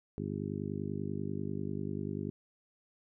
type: harmonic tone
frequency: 50.2 Hz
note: G1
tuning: 42 cents sharp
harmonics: 2 / 3 / 4 / 5 / 6 / 7 / 8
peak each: -42 / -40 / -40 / -42 / -45 / -44 / -44 dBFS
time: 0.18-2.3 s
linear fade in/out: 0 ms
effects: none